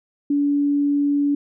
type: tone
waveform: sine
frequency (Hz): 286.6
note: D4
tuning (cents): -42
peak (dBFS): -16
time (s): 0.3-1.35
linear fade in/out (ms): 5
effects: none

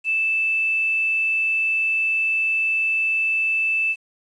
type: tone with quantisation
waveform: sine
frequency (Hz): 2637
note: E7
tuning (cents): 0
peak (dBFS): -18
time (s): 0.04-3.96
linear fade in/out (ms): 50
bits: 8
effects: resampled to 24000 Hz

